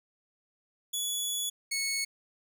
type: tone pair in turn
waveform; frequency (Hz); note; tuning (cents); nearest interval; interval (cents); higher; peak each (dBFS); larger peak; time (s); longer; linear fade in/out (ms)
15% pulse; 3400 / 2202; G#7 / C#7; +40 / -12; minor sixth; 752; first; -23; neither; 0.93-1.5 / 1.71-2.05; first; 10
effects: none